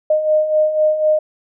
sine beating tone pair, 613 / 617 Hz, D#5 / D#5, -26 / -15 cents, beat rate 4 Hz, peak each -20 / -13 dBFS, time 0.1-1.19 s, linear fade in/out 5 ms, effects none

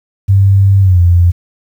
sine tone with pitch glide, 98 to 87.31 Hz, G2 to F2, 0 to 0 cents, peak -4 dBFS, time 0.28-1.32 s, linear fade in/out 20 ms, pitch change -200 cents, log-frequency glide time 0.81-1 s, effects 7-bit

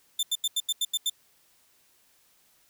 sawtooth tone bursts, 3555 Hz, A7, 17 cents sharp, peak -21 dBFS, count 8, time 0.19-1.098 s, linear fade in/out 5 ms, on 40 ms, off 84 ms, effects white hiss -64 dBFS RMS until 2.69 s

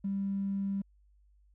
triangle tone, 197 Hz, G3, 9 cents sharp, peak -26 dBFS, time 0.04-0.82 s, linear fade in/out 10 ms, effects tanh soft clip ceiling -28 dBFS + added 50 Hz sine -61 dBFS peak until 1.54 s

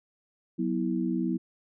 sine tone cluster, 184.7 / 244.8 / 326 Hz, F#3 / B3 / E4, -3 / -15 / -19 cents, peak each -30 dBFS, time 0.58-1.38 s, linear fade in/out 20 ms, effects none

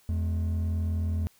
triangle tone pair together, 84.15 / 213.2 Hz, E2 / G#3, +36 / +46 cents, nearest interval octave + major third, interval 1610 cents, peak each -23 / -34 dBFS, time 0.09-1.27 s, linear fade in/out 0 ms, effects tanh soft clip ceiling -18 dBFS + white hiss -62 dBFS RMS until 1.39 s

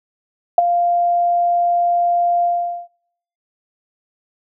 sine tone with ADSR envelope, 697 Hz, F5, 4 cents flat, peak -3 dBFS, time 0.58-2.88 s, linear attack 3 ms, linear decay 16 ms, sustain -10 dB, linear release 440 ms, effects noise-tail reverb RT60 0.7 s tail -23 dB re dry

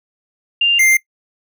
sine / square tone pair in turn, 2794 / 2098 Hz, F7 / C7, 0 / +4 cents, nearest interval perfect fourth, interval 496 cents, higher first, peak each -10 dBFS, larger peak neither, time 0.61-0.79 / 0.79-0.97 s, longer neither, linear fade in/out 5 ms, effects noise-tail reverb RT60 0.1 s tail -20 dB re dry

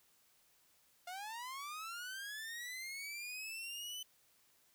sawtooth linear sweep, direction up, 698.5 to 3039 Hz, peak -40 dBFS, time 1.07-4.03 s, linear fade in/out 5 ms, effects white hiss -71 dBFS RMS until 4.74 s

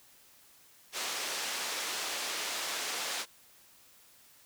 white band-pass noise, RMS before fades -36 dBFS, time 0.92-3.26 s, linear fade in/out 50 ms, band 380 to 6100 Hz, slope 12 dB/octave, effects white hiss -60 dBFS RMS until 4.45 s

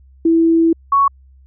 sine tone pair in turn, 329.6 / 1112.8 Hz, E4 / C#6, 0 / +6 cents, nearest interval octave + major sixth, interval 2106 cents, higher second, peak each -9 dBFS, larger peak neither, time 0.25-0.73 / 0.92-1.08 s, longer first, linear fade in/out 5 ms, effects added 66 Hz sine -43 dBFS peak until 1.46 s

